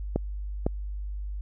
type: clicks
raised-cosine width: 2 ms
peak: -11 dBFS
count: 2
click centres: 0.16 / 0.665 s
effects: added 50 Hz sine -31 dBFS peak until 1.41 s